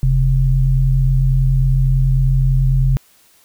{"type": "tone pair together", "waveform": "sine", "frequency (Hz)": [41.73, 132.5], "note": ["E1", "C3"], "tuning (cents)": [22, 22], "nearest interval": "octave + minor sixth", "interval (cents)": 2000, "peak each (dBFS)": [-14, -13], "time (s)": [0.03, 2.97], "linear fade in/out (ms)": 0, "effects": ["white hiss -52 dBFS RMS until 3.44 s"]}